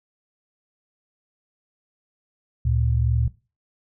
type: tone pair together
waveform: sine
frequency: 72.4 / 115.25 Hz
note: D2 / A#2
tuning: -24 / -19 cents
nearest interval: minor sixth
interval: 805 cents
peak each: -21 dBFS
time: 2.65-3.28 s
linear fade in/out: 5 ms
effects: noise-tail reverb RT60 0.3 s tail -18 dB re dry